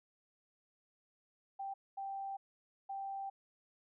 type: tone bursts at uneven times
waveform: sine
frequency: 784 Hz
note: G5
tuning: in tune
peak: -39 dBFS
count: 3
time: 1.59-1.74 / 1.97-2.37 / 2.89-3.3 s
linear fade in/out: 10 ms
effects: none